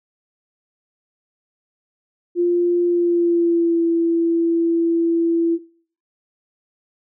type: tone with pitch glide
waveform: sine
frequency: 349.2 to 334.6 Hz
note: F4 to E4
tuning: 0 to +26 cents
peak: -14 dBFS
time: 2.35-5.59 s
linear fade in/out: 50 ms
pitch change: -74 cents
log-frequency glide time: 2.85-3.83 s
effects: noise-tail reverb RT60 0.5 s tail -20 dB re dry